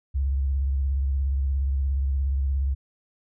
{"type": "tone with vibrato", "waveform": "sine", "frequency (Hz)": 68.1, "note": "C#2", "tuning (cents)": -30, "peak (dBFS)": -21, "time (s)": [0.14, 2.75], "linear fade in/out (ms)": 20, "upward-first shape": "sine", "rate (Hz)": 17, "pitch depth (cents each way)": 85, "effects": []}